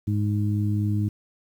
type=harmonic tone; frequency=104 Hz; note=G#2; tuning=3 cents sharp; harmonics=1 / 2 / 3; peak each=-22 / -28 / -31 dBFS; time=0.07-1.09 s; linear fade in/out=10 ms; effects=9-bit